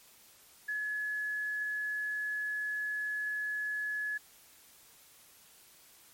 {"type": "tone", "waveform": "sine", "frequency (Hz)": 1700, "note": "G#6", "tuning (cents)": 40, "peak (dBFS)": -32, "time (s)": [0.68, 4.18], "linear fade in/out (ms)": 10, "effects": ["white hiss -59 dBFS RMS until 6.13 s", "MP3 64 kbps"]}